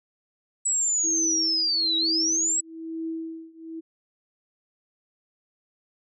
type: linear two-way sweep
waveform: sine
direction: down then up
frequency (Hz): 7902 to 3814 to 7902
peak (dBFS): -21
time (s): 0.65-2.61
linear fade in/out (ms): 10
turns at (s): 1.97
type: tone with tremolo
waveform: sine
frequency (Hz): 325.2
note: E4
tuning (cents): -23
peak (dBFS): -27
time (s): 1.03-3.81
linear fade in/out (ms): 20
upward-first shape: triangle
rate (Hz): 1.1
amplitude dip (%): 95
effects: none